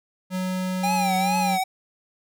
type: tone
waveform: square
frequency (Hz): 185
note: F#3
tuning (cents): 0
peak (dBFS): -25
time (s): 0.3-1.59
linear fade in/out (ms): 50
type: tone with vibrato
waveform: square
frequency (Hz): 798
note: G5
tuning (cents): +31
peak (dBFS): -22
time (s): 0.83-1.64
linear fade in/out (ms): 10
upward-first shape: triangle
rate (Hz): 2.3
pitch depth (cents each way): 120
effects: none